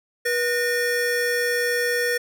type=tone pair together; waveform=square; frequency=484.4 / 1828.9 Hz; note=B4 / A#6; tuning=-34 / -34 cents; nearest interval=octave + major seventh; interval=2300 cents; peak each=-24 dBFS; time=0.25-2.18 s; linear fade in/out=10 ms; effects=none